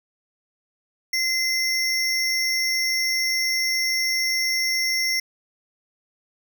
square tone pair together, 2062 / 5505 Hz, C7 / F8, -26 / -26 cents, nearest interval octave + perfect fourth, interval 1700 cents, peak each -24 dBFS, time 1.13-5.2 s, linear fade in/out 5 ms, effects none

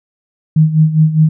sine tone with tremolo, 156.6 Hz, D#3, 11 cents sharp, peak -4 dBFS, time 0.56-1.29 s, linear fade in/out 5 ms, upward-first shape sine, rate 4.9 Hz, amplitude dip 75%, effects none

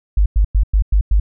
sine tone bursts, 50.3 Hz, G1, 45 cents sharp, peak -9 dBFS, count 6, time 0.17-1.199 s, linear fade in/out 5 ms, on 89 ms, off 99 ms, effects none

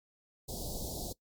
pink band-stop noise, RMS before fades -39 dBFS, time 0.48-1.13 s, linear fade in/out 10 ms, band 800 to 3900 Hz, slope 48 dB/octave, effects noise-tail reverb RT60 0.1 s tail -20 dB re dry + MP3 96 kbps

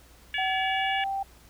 harmonic tone, 570 Hz, C#5, 48 cents sharp, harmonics 3 / 4 / 5 / 6, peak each -31 / -32 / -32 / -39 dBFS, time 0.34-1.04 s, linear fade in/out 2 ms
sine tone with pitch glide, 758 to 782.5 Hz, F#5 to G5, +42 to -3 cents, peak -27 dBFS, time 0.38-1.23 s, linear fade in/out 5 ms, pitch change +55 cents, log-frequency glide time 0.56-1.07 s
effects added 60 Hz sine -54 dBFS peak until 1.49 s + pink hiss -56 dBFS RMS until 1.49 s

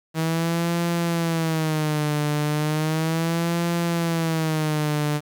sawtooth tone with vibrato, 159.4 Hz, D#3, 42 cents sharp, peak -17 dBFS, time 0.14-5.21 s, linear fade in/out 50 ms, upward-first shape sine, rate 0.35 Hz, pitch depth 120 cents each way, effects 8-bit

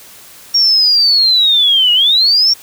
sine linear two-way sweep, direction down then up, 5588 to 2859 to 5588 Hz, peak -7 dBFS, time 0.54-2.54 s, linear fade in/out 10 ms, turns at 1.93 s, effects white hiss -38 dBFS RMS until 2.62 s

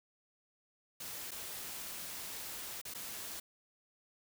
white noise with dropouts, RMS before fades -44 dBFS, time 1-3.4 s, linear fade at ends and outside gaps 5 ms, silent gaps 1.309-1.315 / 2.815-2.851 / 2.939-2.947 s, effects none

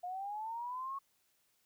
sine linear sweep, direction up, 705 to 1108.7 Hz, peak -38 dBFS, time 0.03-0.99 s, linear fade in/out 10 ms, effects white hiss -75 dBFS RMS until 1.65 s

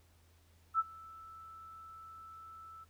sine tone with ADSR envelope, 1318.5 Hz, E6, in tune, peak -25 dBFS, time 0.74-2.85 s, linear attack 51 ms, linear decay 34 ms, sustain -24 dB, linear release 20 ms, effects added 83 Hz sine -64 dBFS peak until 2.89 s + pink hiss -70 dBFS RMS until 2.89 s

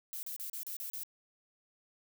violet noise bursts, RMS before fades -41 dBFS, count 7, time 0.13-1.034 s, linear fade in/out 0 ms, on 100 ms, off 34 ms, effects none

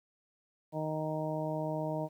harmonic tone, 155.56 Hz, D#3, in tune, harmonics 1 / 2 / 3 / 4 / 5 / 6, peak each -37 / -39 / -43 / -36 / -45 / -42 dBFS, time 0.72-2.09 s, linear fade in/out 50 ms, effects 11-bit

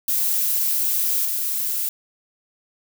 violet noise with level steps, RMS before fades -21 / -24 dBFS, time 0.08-1.89 s, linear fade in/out 2 ms, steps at 1.25 s, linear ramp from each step 2 ms, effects none

